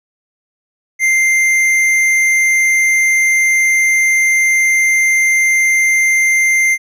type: tone with tanh clipping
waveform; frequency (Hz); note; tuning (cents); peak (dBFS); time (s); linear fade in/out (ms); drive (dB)
triangle; 2093; C7; 0; -11; 0.99-6.78; 50; 15
effects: none